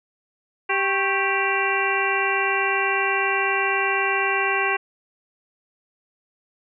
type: harmonic tone with a mistuned harmonic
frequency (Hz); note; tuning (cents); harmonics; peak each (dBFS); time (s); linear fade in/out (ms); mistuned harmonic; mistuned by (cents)
392; G4; 0; 1 / 2 / 3 / 4 / 5 / 6 / 7; -27 / -27 / -27 / -27 / -27 / -27 / -27; 0.69-4.77; 10; 3; -110
effects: none